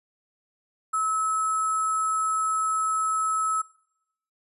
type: tone with sample-and-hold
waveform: sine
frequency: 1296 Hz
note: E6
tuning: 30 cents flat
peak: -22 dBFS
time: 0.93-3.62 s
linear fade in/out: 10 ms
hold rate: 8820 Hz
effects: noise-tail reverb RT60 0.8 s tail -22 dB re dry + resampled to 32000 Hz